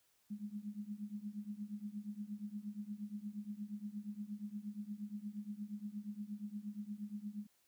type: tone with tremolo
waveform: sine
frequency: 207.7 Hz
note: G#3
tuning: in tune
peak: -38 dBFS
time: 0.3-7.47 s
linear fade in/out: 10 ms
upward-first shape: triangle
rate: 8.5 Hz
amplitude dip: 95%
effects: white hiss -75 dBFS RMS until 7.67 s